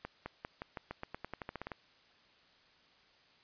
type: accelerating click train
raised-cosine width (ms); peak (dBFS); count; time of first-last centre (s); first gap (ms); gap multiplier
0.5; -25; 16; 0.05-1.718; 210; 0.9
effects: white hiss -65 dBFS RMS until 3.43 s + resampled to 11025 Hz